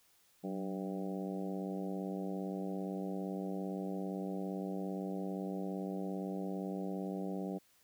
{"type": "harmonic tone with a mistuned harmonic", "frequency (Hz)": 97.6, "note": "G2", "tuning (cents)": -7, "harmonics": [2, 3, 4, 5, 6, 7, 8], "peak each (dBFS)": [-39, -43, -45, -47, -49, -50, -51], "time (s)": [0.43, 7.59], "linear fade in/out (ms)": 20, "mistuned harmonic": 2, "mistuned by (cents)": -73, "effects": ["white hiss -69 dBFS RMS until 7.83 s"]}